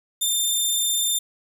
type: tone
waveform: 15% pulse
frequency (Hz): 3592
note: A7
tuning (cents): +35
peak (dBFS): -13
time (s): 0.21-1.19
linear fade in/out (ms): 10
effects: none